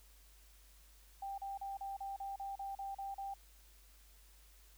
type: tone bursts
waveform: sine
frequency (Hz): 788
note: G5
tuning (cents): +9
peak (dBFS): -40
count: 11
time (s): 1.22-3.34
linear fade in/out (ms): 5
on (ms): 160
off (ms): 36
effects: added 50 Hz sine -61 dBFS peak until 4.77 s + white hiss -66 dBFS RMS until 4.77 s